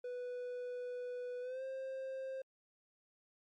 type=tone with pitch glide; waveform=triangle; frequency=493.9 to 529.3 Hz; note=B4 to C5; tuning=0 to +20 cents; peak=-38 dBFS; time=0.04-2.42 s; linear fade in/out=5 ms; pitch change=+120 cents; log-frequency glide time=1.41-1.63 s; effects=MP3 48 kbps